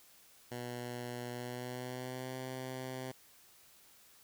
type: tone with pitch glide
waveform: 10% pulse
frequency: 122.1 to 129.36 Hz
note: B2 to C3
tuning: -19 to -19 cents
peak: -32 dBFS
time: 0.51-3.12 s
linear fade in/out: 10 ms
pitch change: +100 cents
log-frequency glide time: 1.32-2.37 s
effects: white hiss -62 dBFS RMS until 4.23 s